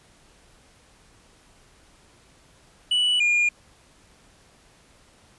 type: tone pair in turn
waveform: triangle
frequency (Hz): 2956 / 2420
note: F#7 / D#7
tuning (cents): -2 / -49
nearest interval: minor third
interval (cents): 347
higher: first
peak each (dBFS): -17 / -16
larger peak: second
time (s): 2.91-3.2 / 3.2-3.49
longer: neither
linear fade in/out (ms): 5
effects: pink hiss -56 dBFS RMS until 5.38 s + resampled to 24000 Hz